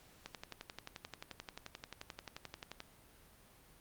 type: click train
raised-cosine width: 0.2 ms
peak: -27 dBFS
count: 30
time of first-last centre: 0.26-2.804 s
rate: 11.4 Hz
effects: pink hiss -63 dBFS RMS until 3.8 s + Opus 48 kbps